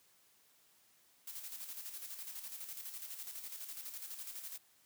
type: noise with tremolo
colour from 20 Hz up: blue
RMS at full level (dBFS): -45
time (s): 1.27-4.58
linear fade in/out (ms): 5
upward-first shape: square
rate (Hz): 12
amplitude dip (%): 50
effects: white hiss -69 dBFS RMS until 4.85 s + high-pass 80 Hz 12 dB/octave